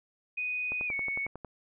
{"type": "tone with pitch glide", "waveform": "sine", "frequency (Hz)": [2489, 2217], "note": ["D#7", "C#7"], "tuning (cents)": [0, 0], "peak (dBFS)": -30, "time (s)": [0.37, 1.27], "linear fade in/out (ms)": 10, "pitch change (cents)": -200, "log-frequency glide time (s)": [0.87, 0.93]}
{"type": "click train", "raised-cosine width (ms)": 1, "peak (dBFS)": -27, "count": 9, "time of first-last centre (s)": [0.72, 1.447], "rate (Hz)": 11}
{"effects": []}